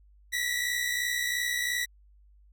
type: tone pair together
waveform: sawtooth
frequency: 1912.6 / 1975.5 Hz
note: A#6 / B6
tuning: +44 / 0 cents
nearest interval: minor second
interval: 56 cents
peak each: -27 dBFS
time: 0.32-1.86 s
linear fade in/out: 20 ms
effects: added 50 Hz sine -55 dBFS peak until 2.52 s